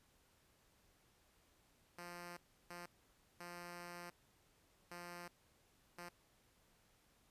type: tone bursts at uneven times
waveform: 5% pulse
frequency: 174.61 Hz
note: F3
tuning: in tune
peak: -38 dBFS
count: 5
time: 1.98-2.37 / 2.7-2.86 / 3.4-4.1 / 4.91-5.28 / 5.98-6.09 s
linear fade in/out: 5 ms
effects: pink hiss -73 dBFS RMS until 7.3 s + resampled to 32000 Hz

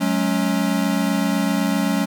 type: chord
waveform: square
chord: F# suspended second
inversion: none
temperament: equal with one note detuned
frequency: 185 / 212.8 / 277.2 Hz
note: F#3 / G#3 / C#4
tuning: 0 / +42 / 0 cents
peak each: -23 dBFS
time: 0-2.06 s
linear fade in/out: 20 ms
effects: none

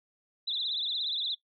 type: tone with vibrato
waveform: sine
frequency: 3729 Hz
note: A#7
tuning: in tune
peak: -29 dBFS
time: 0.47-1.35 s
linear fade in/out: 10 ms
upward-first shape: triangle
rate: 17 Hz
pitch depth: 170 cents each way
effects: noise-tail reverb RT60 0.1 s tail -18 dB re dry

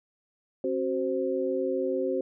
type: tone cluster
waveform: sine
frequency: 267.9 / 374.8 / 523 Hz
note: C4 / F#4 / C5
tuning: +41 / +22 / -1 cents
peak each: -32 / -29 / -29 dBFS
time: 0.64-2.21 s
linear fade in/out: 2 ms
effects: none

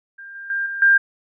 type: tone with level steps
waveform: sine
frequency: 1596 Hz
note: G6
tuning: 31 cents sharp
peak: -35 / -32 / -20 / -25 / -10 dBFS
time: 0.18-0.98 s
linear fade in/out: 10 ms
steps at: 0.35 / 0.5 / 0.66 / 0.82 s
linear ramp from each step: 2 ms
effects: none

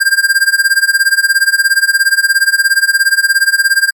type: tone with tremolo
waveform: square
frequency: 1597 Hz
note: G6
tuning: 32 cents sharp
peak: -5 dBFS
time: 0-3.91 s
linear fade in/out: 20 ms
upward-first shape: sine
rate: 17 Hz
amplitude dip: 90%
effects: MP3 96 kbps

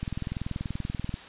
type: click train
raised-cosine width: 5 ms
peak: -19 dBFS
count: 24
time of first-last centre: 0.03-1.141 s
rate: 20.7 Hz
effects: white hiss -45 dBFS RMS until 1.28 s + resampled to 8000 Hz

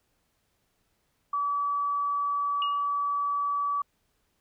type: tone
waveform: sine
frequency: 1147 Hz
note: D6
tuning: 41 cents flat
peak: -25 dBFS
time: 1.33-3.82 s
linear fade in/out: 5 ms
type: tone with exponential decay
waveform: sine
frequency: 2872 Hz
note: F7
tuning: 48 cents sharp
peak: -28 dBFS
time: 2.62-2.88 s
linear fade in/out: 1 ms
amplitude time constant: 55 ms
effects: pink hiss -73 dBFS RMS until 4.4 s

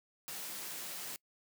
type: high-pass noise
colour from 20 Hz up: white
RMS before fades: -43 dBFS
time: 0.28-1.16 s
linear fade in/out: 0 ms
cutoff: 130 Hz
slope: 48 dB/octave
effects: noise-tail reverb RT60 0.1 s tail -25 dB re dry

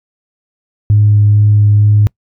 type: tone with vibrato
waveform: sine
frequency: 104.3 Hz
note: G#2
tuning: 8 cents sharp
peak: -4 dBFS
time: 0.9-2.07 s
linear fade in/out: 0 ms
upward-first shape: sine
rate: 2.2 Hz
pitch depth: 8 cents each way
effects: noise-tail reverb RT60 0.1 s tail -26 dB re dry + tanh soft clip ceiling 0 dBFS

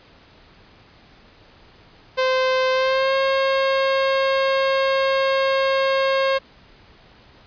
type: tone with pitch glide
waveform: sawtooth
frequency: 518 to 538.4 Hz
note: C5 to C5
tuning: -17 to +49 cents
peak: -13 dBFS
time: 2.17-6.39 s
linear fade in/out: 20 ms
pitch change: +66 cents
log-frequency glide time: 2.72-3.15 s
effects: pink hiss -50 dBFS RMS until 7.46 s + resampled to 11025 Hz

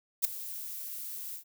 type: noise with ADSR envelope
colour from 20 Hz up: violet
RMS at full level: -23 dBFS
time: 0.22-1.44 s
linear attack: 27 ms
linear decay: 8 ms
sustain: -17 dB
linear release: 99 ms
effects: none

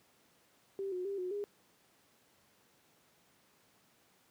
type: tone with pitch steps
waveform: sine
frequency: 391.3 / 363.4 / 397 / 364.3 / 408.3 Hz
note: G4 / F#4 / G4 / F#4 / G#4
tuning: -3 / -31 / +22 / -27 / -29 cents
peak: -35 dBFS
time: 0.79-1.44 s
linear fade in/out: 0 ms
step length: 130 ms
effects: pink hiss -68 dBFS RMS until 4.3 s + high-pass 150 Hz 12 dB/octave

